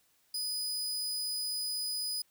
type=tone; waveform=sawtooth; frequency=4978 Hz; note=D#8; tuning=in tune; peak=-30 dBFS; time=0.34-2.22 s; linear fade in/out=5 ms; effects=white hiss -70 dBFS RMS until 2.3 s